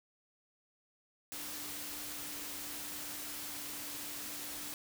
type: tone in noise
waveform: sine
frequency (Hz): 293.7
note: D4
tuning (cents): 0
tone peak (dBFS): -54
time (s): 1.32-4.74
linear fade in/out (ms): 0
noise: white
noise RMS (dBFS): -43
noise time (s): 1.32-4.74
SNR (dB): -14
effects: none